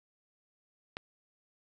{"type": "click", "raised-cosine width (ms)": 0.3, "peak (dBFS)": -21, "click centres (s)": 0.969, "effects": []}